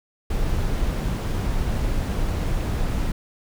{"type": "noise", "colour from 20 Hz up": "brown", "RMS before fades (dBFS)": -23, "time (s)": [0.3, 3.12], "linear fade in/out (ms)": 5, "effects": []}